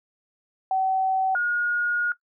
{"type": "tone pair in turn", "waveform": "sine", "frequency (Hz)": [761, 1436.6], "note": ["F#5", "F6"], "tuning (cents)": [48, 48], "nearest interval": "major seventh", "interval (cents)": 1100, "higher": "second", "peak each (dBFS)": -20, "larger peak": "neither", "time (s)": [[0.71, 1.35], [1.35, 2.12]], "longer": "second", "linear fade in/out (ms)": 2, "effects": ["noise-tail reverb RT60 0.1 s tail -18 dB re dry"]}